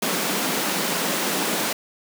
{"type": "high-pass noise", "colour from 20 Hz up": "pink", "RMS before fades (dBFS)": -24, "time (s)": [0.02, 1.73], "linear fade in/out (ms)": 5, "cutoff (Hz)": 170, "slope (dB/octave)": 48, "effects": []}